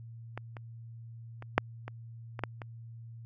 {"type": "clicks", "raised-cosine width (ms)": 0.5, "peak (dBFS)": [-23, -29, -29, -6, -25, -23, -15, -26], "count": 8, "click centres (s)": [0.376, 0.568, 1.424, 1.58, 1.88, 2.392, 2.437, 2.618], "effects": ["added 115 Hz sine -44 dBFS peak until 3.25 s"]}